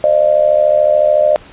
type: tone with amplitude modulation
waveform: sine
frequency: 604 Hz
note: D5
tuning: 48 cents sharp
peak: -4 dBFS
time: 0.04-1.36 s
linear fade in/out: 0 ms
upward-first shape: sine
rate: 73.7 Hz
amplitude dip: 80%
effects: pink hiss -39 dBFS RMS until 1.52 s + resampled to 8000 Hz

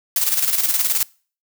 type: noise with tremolo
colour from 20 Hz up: blue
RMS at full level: -17 dBFS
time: 0.16-1.03 s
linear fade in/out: 2 ms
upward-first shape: square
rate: 19 Hz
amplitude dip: 55%
effects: noise-tail reverb RT60 0.4 s tail -24 dB re dry

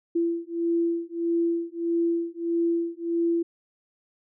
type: beating tone pair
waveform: sine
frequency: 336.7 / 338.3 Hz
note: E4 / E4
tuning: +37 / +45 cents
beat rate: 1.6 Hz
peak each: -26 dBFS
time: 0.15-3.43 s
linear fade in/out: 10 ms
effects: none

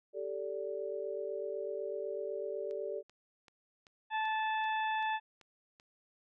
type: chord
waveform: sine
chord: G suspended second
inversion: none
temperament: equal with one note detuned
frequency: 392 / 440 / 580.2 Hz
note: G4 / A4 / D5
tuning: 0 / 0 / -21 cents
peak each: -40 / -40 / -40 dBFS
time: 0.13-3.03 s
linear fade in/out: 50 ms
type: click train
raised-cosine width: 0.2 ms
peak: -40 dBFS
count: 9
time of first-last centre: 2.71-5.799 s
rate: 2.59 Hz
type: harmonic tone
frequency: 873 Hz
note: A5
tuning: 14 cents flat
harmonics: 1 / 2 / 3 / 4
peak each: -32 / -38 / -43 / -47 dBFS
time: 4.1-5.2 s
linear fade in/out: 50 ms
effects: none

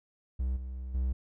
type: tone with level steps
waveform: triangle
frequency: 63.9 Hz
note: C2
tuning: 40 cents flat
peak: -26 / -34 / -25 dBFS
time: 0.39-1.13 s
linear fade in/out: 10 ms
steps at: 0.56 / 0.94 s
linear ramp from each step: 10 ms
effects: none

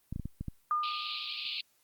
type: clicks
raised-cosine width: 5 ms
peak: -24 dBFS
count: 6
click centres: 0.126 / 0.161 / 0.197 / 0.256 / 0.41 / 0.483 s
type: tone with exponential decay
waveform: sine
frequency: 1213 Hz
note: D#6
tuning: 44 cents flat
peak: -25 dBFS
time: 0.71-1.59 s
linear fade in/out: 1 ms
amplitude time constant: 190 ms
type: band-pass noise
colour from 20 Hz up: white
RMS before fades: -37 dBFS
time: 0.83-1.61 s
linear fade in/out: 5 ms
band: 2400 to 4500 Hz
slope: 96 dB/octave
effects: white hiss -70 dBFS RMS until 1.83 s + Opus 24 kbps

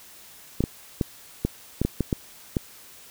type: clicks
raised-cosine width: 3 ms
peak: -9 dBFS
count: 9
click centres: 0.606 / 0.639 / 1.012 / 1.45 / 1.816 / 1.85 / 2.007 / 2.128 / 2.568 s
effects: white hiss -48 dBFS RMS until 3.1 s

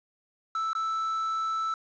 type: tone with dropouts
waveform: triangle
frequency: 1318.5 Hz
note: E6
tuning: in tune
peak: -25 dBFS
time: 0.55-1.74 s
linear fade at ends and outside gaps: 2 ms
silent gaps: 0.732-0.751 s
effects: resampled to 16000 Hz + 9-bit

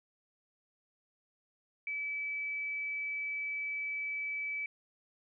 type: tone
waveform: sine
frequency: 2300 Hz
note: D7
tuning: 37 cents flat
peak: -34 dBFS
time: 1.87-4.66 s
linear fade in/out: 2 ms
effects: none

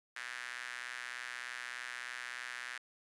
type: tone with high-pass filter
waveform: sawtooth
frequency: 123.3 Hz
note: B2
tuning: 2 cents flat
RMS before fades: -44 dBFS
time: 0.16-2.78 s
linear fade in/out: 5 ms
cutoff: 1700 Hz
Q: 3.5
effects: resampled to 24000 Hz

